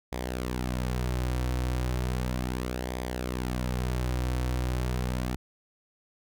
sawtooth tone with flanger, 62.3 Hz, B1, 16 cents sharp, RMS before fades -30 dBFS, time 0.12-5.36 s, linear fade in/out 5 ms, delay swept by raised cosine 0.71 to 4.91 ms, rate 0.35 Hz, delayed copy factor -0.55, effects none

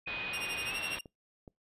sine tone with pitch glide, 2489 to 2714 Hz, D#7 to E7, 0 to +50 cents, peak -37 dBFS, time 0.06-0.96 s, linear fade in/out 10 ms, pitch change +150 cents, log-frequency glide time 0.65-0.78 s
white low-pass noise, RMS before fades -42 dBFS, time 0.07-0.99 s, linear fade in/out 5 ms, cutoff 3700 Hz, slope 48 dB/octave
sawtooth tone with tremolo, 2794 Hz, F7, in tune, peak -32 dBFS, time 0.33-1.01 s, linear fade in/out 5 ms, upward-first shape sine, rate 12 Hz, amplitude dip 85%
clicks, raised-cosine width 2 ms, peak -35 dBFS, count 2, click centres 1.058 / 1.478 s
effects noise-tail reverb RT60 0.2 s tail -25 dB re dry + resampled to 32000 Hz

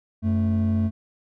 triangle tone pair together, 92.5 / 220 Hz, F#2 / A3, 0 / 0 cents, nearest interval octave + minor third, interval 1500 cents, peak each -19 dBFS, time 0.22-0.91 s, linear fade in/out 50 ms, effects tanh soft clip ceiling -13 dBFS

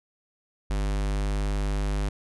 square tone, 50.2 Hz, G1, 42 cents sharp, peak -25 dBFS, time 0.7-2.09 s, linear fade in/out 5 ms, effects resampled to 24000 Hz

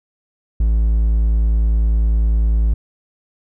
triangle tone, 55 Hz, A1, in tune, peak -10 dBFS, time 0.6-2.74 s, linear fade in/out 5 ms, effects none

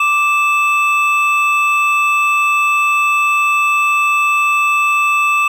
triangle tone pair together, 1174.7 / 2626 Hz, D6 / E7, 0 / -7 cents, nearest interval octave + major second, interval 1393 cents, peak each -12 dBFS, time 0-5.48 s, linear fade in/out 5 ms, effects none

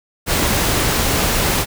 pink noise, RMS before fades -17 dBFS, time 0.26-1.66 s, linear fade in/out 50 ms, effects none

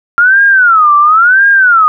sine tone with vibrato, 1377 Hz, F6, 25 cents flat, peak -3 dBFS, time 0.18-1.88 s, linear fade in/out 0 ms, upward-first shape sine, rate 0.96 Hz, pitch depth 280 cents each way, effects none

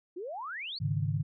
sine exponential sweep, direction up, 330.8 to 4666 Hz, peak -36 dBFS, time 0.16-0.79 s, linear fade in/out 10 ms
sine chord, Ab suspended fourth, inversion none, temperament equal, 103.83 / 138.59 / 155.56 Hz, Ab2 / Db3 / Eb3, 0 / 0 / 0 cents, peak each -32 dBFS, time 0.8-1.23 s, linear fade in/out 20 ms
effects none

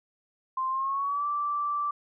sine tone with pitch glide, 1046.5 to 1167.9 Hz, C6 to D6, 0 to -10 cents, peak -26 dBFS, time 0.57-1.91 s, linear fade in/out 5 ms, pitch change +190 cents, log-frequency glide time 0.69-1.26 s, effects none

